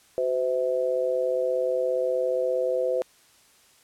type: tone with amplitude modulation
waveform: sine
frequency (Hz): 511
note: C5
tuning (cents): -41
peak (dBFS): -18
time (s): 0.18-3.02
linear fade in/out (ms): 0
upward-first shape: sine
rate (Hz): 137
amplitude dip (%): 90
effects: white hiss -58 dBFS RMS until 3.83 s + low-pass 11000 Hz 12 dB/octave